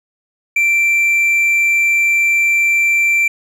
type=tone; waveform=triangle; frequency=2349 Hz; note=D7; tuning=in tune; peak=-9 dBFS; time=0.56-3.28 s; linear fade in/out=5 ms; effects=none